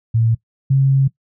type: tone pair in turn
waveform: sine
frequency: 113.7 / 135.5 Hz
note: A#2 / C#3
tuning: -43 / -39 cents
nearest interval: minor third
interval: 304 cents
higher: second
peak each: -12 / -10 dBFS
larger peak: second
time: 0.14-0.35 / 0.7-1.08 s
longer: second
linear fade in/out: 10 ms
effects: noise-tail reverb RT60 0.1 s tail -19 dB re dry